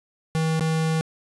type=tone with dropouts; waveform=square; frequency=160.1 Hz; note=D#3; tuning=50 cents sharp; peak=-21 dBFS; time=0.35-1.01 s; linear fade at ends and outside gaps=0 ms; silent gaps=0.596-0.608 s; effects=resampled to 24000 Hz + 9-bit